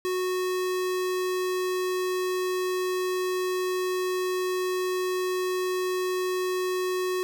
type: tone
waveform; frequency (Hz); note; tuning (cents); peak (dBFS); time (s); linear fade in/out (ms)
square; 367.6; F#4; -11; -26; 0.05-7.23; 0
effects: none